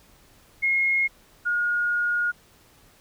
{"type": "tone pair in turn", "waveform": "sine", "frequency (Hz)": [2154, 1433.9], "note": ["C7", "F6"], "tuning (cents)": [50, 45], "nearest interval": "perfect fifth", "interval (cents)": 705, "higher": "first", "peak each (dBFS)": [-19, -21], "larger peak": "first", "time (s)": [[0.62, 1.08], [1.45, 2.32]], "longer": "second", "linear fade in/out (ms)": 20, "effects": ["pink hiss -56 dBFS RMS until 3 s"]}